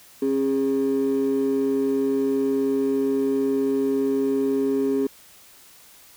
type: ring-modulated tone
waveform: triangle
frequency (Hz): 340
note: F4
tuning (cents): -46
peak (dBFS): -13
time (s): 0.22-5.07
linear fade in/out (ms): 5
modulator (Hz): 69.5
effects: tanh soft clip ceiling -14 dBFS + white hiss -50 dBFS RMS until 6.16 s